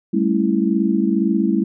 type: chord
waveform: sine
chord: A dominant seventh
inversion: third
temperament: just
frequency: 198 / 220 / 275 / 330 Hz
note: G3 / A3 / C#4 / E4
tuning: +18 / 0 / -14 / +2 cents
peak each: -19 / -20 / -23 / -20 dBFS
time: 0.13-1.64 s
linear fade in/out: 10 ms
effects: none